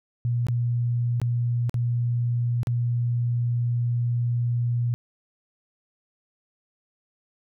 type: tone with dropouts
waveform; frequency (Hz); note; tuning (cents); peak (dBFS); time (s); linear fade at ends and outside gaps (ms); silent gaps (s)
sine; 119.9; A#2; +49; -21; 0.25-4.94; 0; 0.468-0.485 / 1.2-1.216 / 1.695-1.742 / 2.632-2.671
effects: none